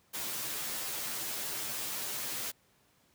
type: noise with comb filter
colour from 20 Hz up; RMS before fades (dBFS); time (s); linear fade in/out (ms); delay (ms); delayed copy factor
white; -37; 0.13-2.52; 20; 11; -0.85
effects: pink hiss -68 dBFS RMS until 3.14 s + high-pass 80 Hz 12 dB/octave